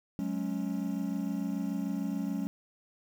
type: chord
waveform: triangle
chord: F# suspended second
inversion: none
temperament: equal with one note detuned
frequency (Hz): 185 / 211.8 / 277.2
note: F#3 / G#3 / C#4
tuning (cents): 0 / +34 / 0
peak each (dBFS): -33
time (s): 0.19-2.47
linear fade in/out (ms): 0
effects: 9-bit